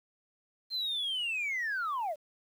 sine linear sweep, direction down, 4186 to 555 Hz, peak -29 dBFS, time 0.7-2.16 s, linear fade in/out 50 ms, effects tanh soft clip ceiling -28 dBFS + 10-bit

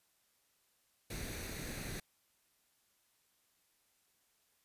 pink noise with comb filter, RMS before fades -43 dBFS, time 1.1-2 s, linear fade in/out 5 ms, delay 0.48 ms, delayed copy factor +0.55, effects white hiss -75 dBFS RMS until 4.64 s + resampled to 32000 Hz

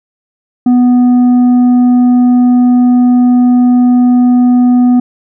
sine tone with tanh clipping, 246.9 Hz, B3, in tune, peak -5 dBFS, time 0.66-5 s, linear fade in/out 5 ms, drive 5 dB, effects none

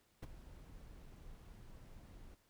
brown noise with ADSR envelope, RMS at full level -40 dBFS, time 0.22-2.35 s, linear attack 14 ms, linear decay 18 ms, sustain -15 dB, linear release 10 ms, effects pink hiss -74 dBFS RMS until 2.49 s

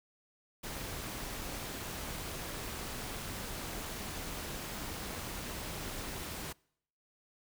pink noise with amplitude modulation, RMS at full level -39 dBFS, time 0.63-6.53 s, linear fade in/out 10 ms, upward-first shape sine, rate 243 Hz, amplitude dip 45%, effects noise-tail reverb RT60 0.7 s tail -26 dB re dry

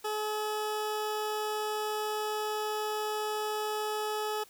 20% pulse tone, 426.3 Hz, G#4, 45 cents sharp, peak -26 dBFS, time 0.04-4.44 s, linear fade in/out 10 ms, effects white hiss -58 dBFS RMS until 4.49 s

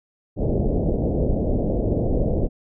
pink low-pass noise, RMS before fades -21 dBFS, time 0.36-2.49 s, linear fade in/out 50 ms, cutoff 640 Hz, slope 48 dB/octave, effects none

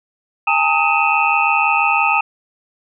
sine tone cluster, 813 / 899 / 1261 / 2520 / 2669 Hz, G#5 / A5 / D#6 / D#7 / E7, -37 / +37 / +23 / +21 / +21 cents, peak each -19 dBFS, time 0.47-2.21 s, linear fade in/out 5 ms, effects none

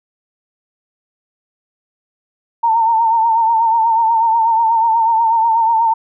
sine tone with vibrato, 908 Hz, A#5, 46 cents flat, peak -10 dBFS, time 2.63-5.94 s, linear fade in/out 10 ms, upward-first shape sine, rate 8.2 Hz, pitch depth 53 cents each way, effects none

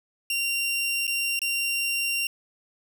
sawtooth tone with dropouts, 2765 Hz, F7, 18 cents flat, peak -21 dBFS, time 0.3-2.27 s, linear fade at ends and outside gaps 2 ms, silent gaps 1.069-1.077 / 1.392-1.417 s, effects none

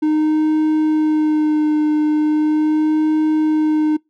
triangle tone with vibrato, 306.8 Hz, D#4, 24 cents flat, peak -11 dBFS, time 0.02-3.97 s, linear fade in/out 10 ms, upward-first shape sine, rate 0.39 Hz, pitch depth 19 cents each way, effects noise-tail reverb RT60 0.2 s tail -25 dB re dry

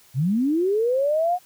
sine linear sweep, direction up, 117.3 to 735 Hz, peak -18 dBFS, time 0.14-1.39 s, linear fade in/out 50 ms, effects white hiss -54 dBFS RMS until 1.45 s

